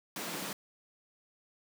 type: high-pass noise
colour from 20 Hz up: pink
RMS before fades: -39 dBFS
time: 0.16-0.53 s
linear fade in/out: 2 ms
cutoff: 150 Hz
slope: 48 dB/octave
effects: none